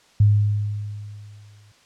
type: tone with exponential decay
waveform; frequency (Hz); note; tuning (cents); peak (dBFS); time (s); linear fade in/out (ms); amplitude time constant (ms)
sine; 103.83; G#2; 0; -10; 0.2-1.72; 5; 330
effects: white hiss -55 dBFS RMS until 1.85 s + low-pass 6000 Hz 12 dB/octave